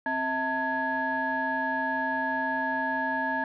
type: tone cluster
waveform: sine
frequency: 263.3 / 648 / 897 / 1672 Hz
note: C4 / E5 / A5 / G#6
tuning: +11 / -30 / +33 / +11 cents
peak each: -33 / -34 / -29 / -29 dBFS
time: 0.06-3.44 s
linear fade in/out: 2 ms
effects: tanh soft clip ceiling -18 dBFS